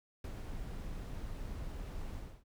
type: noise with ADSR envelope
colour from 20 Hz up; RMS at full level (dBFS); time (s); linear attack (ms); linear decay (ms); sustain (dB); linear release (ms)
brown; -38; 0.24-2.44; 4; 51; -4; 280
effects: none